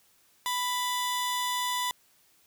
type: tone pair together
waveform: sawtooth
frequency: 990 / 3517 Hz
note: B5 / A7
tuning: +4 / -1 cents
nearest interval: octave + minor seventh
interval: 2195 cents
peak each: -25 / -31 dBFS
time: 0.46-1.91 s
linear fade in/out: 0 ms
effects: white hiss -64 dBFS RMS until 2.46 s